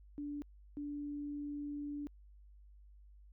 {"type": "tone bursts at uneven times", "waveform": "sine", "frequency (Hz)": 290.5, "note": "D4", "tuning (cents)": -19, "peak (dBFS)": -39, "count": 2, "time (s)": [[0.18, 0.42], [0.77, 2.07]], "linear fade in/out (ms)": 0, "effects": ["added 50 Hz sine -56 dBFS peak until 3.32 s"]}